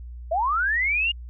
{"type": "linear sweep", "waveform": "sine", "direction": "up", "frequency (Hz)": [612, 2872], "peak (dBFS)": -20, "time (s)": [0.31, 1.12], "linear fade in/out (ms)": 10, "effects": ["added 60 Hz sine -35 dBFS peak until 1.29 s"]}